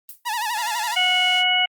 violet noise with exponential decay, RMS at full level -32 dBFS, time 0.09-0.24 s, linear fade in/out 1 ms, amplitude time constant 31 ms
sawtooth tone with vibrato, 906 Hz, A#5, 50 cents flat, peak -19 dBFS, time 0.25-0.96 s, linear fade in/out 20 ms, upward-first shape sine, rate 12 Hz, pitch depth 130 cents each way
5% pulse tone, 693 Hz, F5, 14 cents flat, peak -22 dBFS, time 0.54-1.44 s, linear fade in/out 50 ms
harmonic tone, 732 Hz, F#5, 19 cents flat, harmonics 1 / 2 / 3 / 4, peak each -24 / -28 / -21 / -19 dBFS, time 0.96-1.66 s, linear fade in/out 10 ms
effects Opus 24 kbps

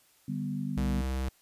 sine chord, G major, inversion second, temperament equal with one note detuned, 147.68 / 196 / 246.9 Hz, D3 / G3 / B3, +10 / 0 / 0 cents, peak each -35 dBFS, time 0.28-1.01 s, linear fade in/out 5 ms
square tone, 65.41 Hz, C2, in tune, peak -30 dBFS, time 0.77-1.29 s, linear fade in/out 5 ms
effects white hiss -64 dBFS RMS until 1.41 s + resampled to 32000 Hz

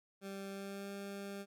20% pulse tone with pitch glide, 196 to 199.08 Hz, G3 to G3, 0 to +27 cents, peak -38 dBFS, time 0.21-1.46 s, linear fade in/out 50 ms, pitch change +27 cents, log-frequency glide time 0.5-0.9 s, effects none

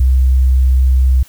sine tone, 64.6 Hz, C2, 21 cents flat, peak -7 dBFS, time 0-1.23 s, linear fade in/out 5 ms, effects white hiss -44 dBFS RMS until 1.28 s

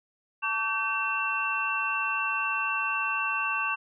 sine tone cluster, 886 / 1140 / 1546 / 2702 Hz, A5 / C#6 / G6 / E7, +12 / +48 / -24 / +42 cents, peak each -36 / -31 / -32 / -29 dBFS, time 0.42-3.76 s, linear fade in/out 20 ms, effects none

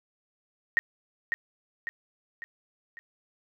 sine tone with echo, 1864.7 Hz, A#6, in tune, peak -18 dBFS, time 0.77-0.79 s, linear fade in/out 0 ms, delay 550 ms, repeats 4, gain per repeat -6 dB, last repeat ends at 2.99 s, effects none

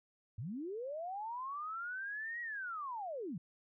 sine linear two-way sweep, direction up then down, 92.5 to 1924 to 142.7 Hz, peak -39 dBFS, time 0.38-3.38 s, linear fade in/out 5 ms, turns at 2.41 s, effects none

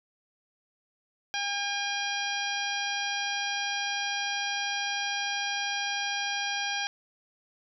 harmonic tone, 807 Hz, G#5, 50 cents flat, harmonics 1 / 2 / 3 / 4 / 5 / 6 / 7, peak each -35 / -34 / -36 / -35 / -42 / -39 / -39 dBFS, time 1.34-6.87 s, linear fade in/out 0 ms, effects none

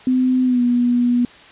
sine tone with pitch glide, 255.6 to 243.1 Hz, C4 to B3, -40 to -27 cents, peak -13 dBFS, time 0.07-1.25 s, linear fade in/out 2 ms, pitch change -87 cents, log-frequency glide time 0.44-0.62 s, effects white hiss -43 dBFS RMS until 1.51 s + resampled to 8000 Hz

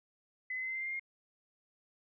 sine tone with pitch steps, 2021 / 2036 / 2052 / 2067 / 2083 / 2098 / 2114 / 2130 Hz, B6 / C7 / C7 / C7 / C7 / C7 / C7 / C7, +39 / -48 / -34 / -22 / -8 / +4 / +17 / +30 cents, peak -35 dBFS, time 0.5-0.996 s, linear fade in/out 5 ms, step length 62 ms, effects none

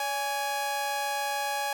sawtooth tone pair together, 569.5 / 830.6 Hz, C#5 / G#5, +47 / 0 cents, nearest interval perfect fifth, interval 653 cents, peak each -32 / -25 dBFS, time 0-1.73 s, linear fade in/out 2 ms, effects none

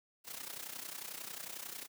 white noise with amplitude modulation, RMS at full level -42 dBFS, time 0.24-1.88 s, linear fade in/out 50 ms, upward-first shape sine, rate 31.1 Hz, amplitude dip 75%, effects high-pass 150 Hz 12 dB/octave

